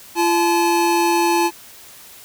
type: tone pair together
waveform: square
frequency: 342.1 / 862 Hz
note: F4 / A5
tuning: -36 / -36 cents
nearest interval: octave + major third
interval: 1600 cents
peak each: -18 dBFS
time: 0.15-1.51 s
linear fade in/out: 50 ms
effects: white hiss -42 dBFS RMS until 2.24 s